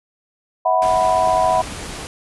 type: chord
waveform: sine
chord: E suspended second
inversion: none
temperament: equal with one note detuned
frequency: 645.7 / 740 / 987.8 Hz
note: E5 / F#5 / B5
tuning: -36 / 0 / 0 cents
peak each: -18 / -17 / -18 dBFS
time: 0.65-1.62 s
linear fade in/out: 10 ms
type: low-pass noise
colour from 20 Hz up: pink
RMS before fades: -31 dBFS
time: 0.82-2.07 s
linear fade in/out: 0 ms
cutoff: 11000 Hz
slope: 96 dB/octave
type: click train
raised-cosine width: 3 ms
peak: -23 dBFS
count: 4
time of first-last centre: 1.05-1.724 s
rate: 4.45 Hz
effects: none